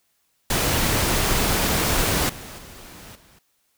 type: noise with level steps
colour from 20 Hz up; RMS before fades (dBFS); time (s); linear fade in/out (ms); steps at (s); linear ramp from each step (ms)
pink; -21 / -38 / -42 / -53; 0.5-3.39; 5; 2.29 / 2.58 / 3.15; 5
effects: white hiss -68 dBFS RMS until 3.77 s